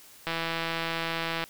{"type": "click train", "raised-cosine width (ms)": 0.3, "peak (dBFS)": -14, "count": 194, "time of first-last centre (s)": [0.27, 1.44], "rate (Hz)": 165, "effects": ["white hiss -52 dBFS RMS until 1.49 s"]}